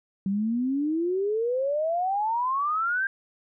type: exponential sweep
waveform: sine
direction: up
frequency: 190 to 1610 Hz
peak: -23 dBFS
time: 0.26-3.07 s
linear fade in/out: 2 ms
effects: none